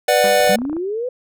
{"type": "chord", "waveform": "square", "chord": "B minor", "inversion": "none", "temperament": "just", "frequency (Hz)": [493.9, 592.7, 740.8], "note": ["B4", "D5", "F#5"], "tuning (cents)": [0, 16, 2], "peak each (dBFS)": [-18, -16, -18], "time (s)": [0.08, 0.56], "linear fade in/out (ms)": 5}
{"type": "tone with exponential decay", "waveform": "sawtooth", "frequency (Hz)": 199.7, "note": "G3", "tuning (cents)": 32, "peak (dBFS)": -20, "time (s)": [0.24, 0.64], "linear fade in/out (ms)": 0, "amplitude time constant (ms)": 85}
{"type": "clicks", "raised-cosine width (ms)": 1, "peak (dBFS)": -20, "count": 11, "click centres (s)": [0.404, 0.444, 0.475, 0.505, 0.547, 0.587, 0.618, 0.652, 0.697, 0.73, 0.767]}
{"type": "linear sweep", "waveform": "sine", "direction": "up", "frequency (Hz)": [178.6, 514], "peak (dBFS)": -20, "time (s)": [0.49, 1.09], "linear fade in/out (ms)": 5}
{"effects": []}